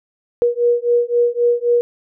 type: beating tone pair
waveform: sine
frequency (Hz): 477 / 480.8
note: A#4 / B4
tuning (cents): +40 / -46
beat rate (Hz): 3.8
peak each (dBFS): -16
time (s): 0.42-1.81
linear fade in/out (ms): 0
effects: none